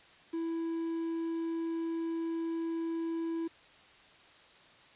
triangle tone with quantisation, 330.1 Hz, E4, 2 cents sharp, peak -30 dBFS, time 0.33-3.48 s, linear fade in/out 10 ms, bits 9, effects white hiss -58 dBFS RMS until 4.95 s + resampled to 8000 Hz

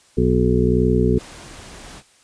harmonic tone, 61.74 Hz, B1, in tune, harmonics 1 / 2 / 3 / 4 / 6 / 7, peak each -21 / -21 / -21 / -21 / -21 / -21 dBFS, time 0.17-1.19 s, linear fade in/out 10 ms
pink noise, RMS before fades -39 dBFS, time 1.16-2.03 s, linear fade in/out 50 ms
effects white hiss -54 dBFS RMS until 2.23 s + resampled to 22050 Hz

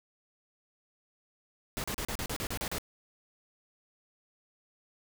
pink noise bursts, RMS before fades -35 dBFS, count 10, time 1.77-2.784 s, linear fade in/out 0 ms, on 69 ms, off 36 ms, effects none

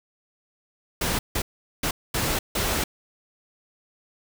pink noise bursts at uneven times, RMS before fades -25 dBFS, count 5, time 1.01-1.19 / 1.35-1.42 / 1.83-1.91 / 2.14-2.39 / 2.55-2.84 s, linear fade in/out 5 ms, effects none

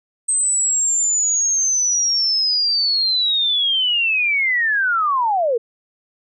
sine linear sweep, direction down, 8290 to 440 Hz, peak -15 dBFS, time 0.28-5.58 s, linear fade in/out 10 ms, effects none

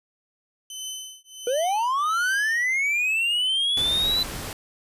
20% pulse tone with tremolo, 3042 Hz, F#7, 47 cents sharp, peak -25 dBFS, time 0.7-2.65 s, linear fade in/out 2 ms, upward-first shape triangle, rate 1.4 Hz, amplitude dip 100%
triangle linear sweep, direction up, 469.7 to 4020 Hz, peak -19 dBFS, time 1.47-4.23 s, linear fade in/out 2 ms
pink noise, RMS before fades -33 dBFS, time 3.77-4.53 s, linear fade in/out 2 ms
effects resampled to 32000 Hz

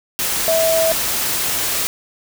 sine tone in noise, 651 Hz, E5, 22 cents flat, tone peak -14 dBFS, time 0.48-0.92 s, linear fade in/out 0 ms, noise white, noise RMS -20 dBFS, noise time 0.19-1.87 s, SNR +3 dB, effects none

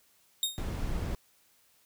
sawtooth tone with exponential decay, 3706 Hz, A#7, 11 cents flat, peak -21 dBFS, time 0.43-0.64 s, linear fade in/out 1 ms, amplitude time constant 45 ms
brown noise, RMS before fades -33 dBFS, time 0.58-1.15 s, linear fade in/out 0 ms
effects white hiss -66 dBFS RMS until 1.85 s

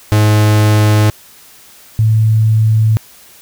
45% pulse / sine tone pair in turn, 106 / 109.93 Hz, G#2 / A2, +36 / -1 cents, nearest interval minor second, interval 63 cents, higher second, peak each -7 dBFS, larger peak neither, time 0.12-1.1 / 1.99-2.97 s, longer neither, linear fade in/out 0 ms, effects white hiss -41 dBFS RMS until 3.41 s

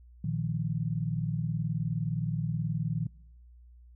sine chord, Bb suspended fourth, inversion none, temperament equal, 116.54 / 155.56 / 174.61 Hz, Bb2 / Eb3 / F3, 0 / 0 / 0 cents, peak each -33 / -31 / -35 dBFS, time 0.24-3.07 s, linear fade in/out 5 ms, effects noise-tail reverb RT60 0.9 s tail -26 dB re dry + added 60 Hz sine -51 dBFS peak until 3.95 s

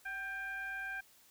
sine tone with frequency modulation, 1582 Hz, G6, 15 cents sharp, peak -38 dBFS, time 0.05-1.01 s, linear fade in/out 10 ms, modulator 816 Hz, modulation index 0.62, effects white hiss -64 dBFS RMS until 1.3 s

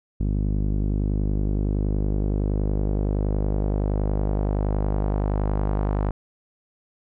sawtooth tone with low-pass filter sweep, 50.7 Hz, G#1, 41 cents flat, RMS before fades -23 dBFS, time 0.2-6.11 s, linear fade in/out 5 ms, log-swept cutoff 250 to 1000 Hz, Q 1.2, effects none

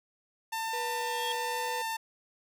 sawtooth tone, 897 Hz, A5, 33 cents sharp, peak -28 dBFS, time 0.52-1.97 s, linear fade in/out 10 ms
35% pulse tone with pitch glide, 485.6 to 492.7 Hz, B4 to B4, -29 to -4 cents, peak -35 dBFS, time 0.73-1.82 s, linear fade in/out 5 ms, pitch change +25 cents, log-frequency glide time 1.32-1.64 s
triangle tone with exponential growth, 3281 Hz, G#7, 22 cents flat, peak -30 dBFS, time 0.81-1.32 s, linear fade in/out 1 ms, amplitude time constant 110 ms
effects none

